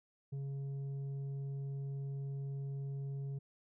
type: tone with tanh clipping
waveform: sine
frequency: 138.2 Hz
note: C#3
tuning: 5 cents flat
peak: -39 dBFS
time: 0.32-3.39 s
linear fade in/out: 10 ms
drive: 5 dB
effects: none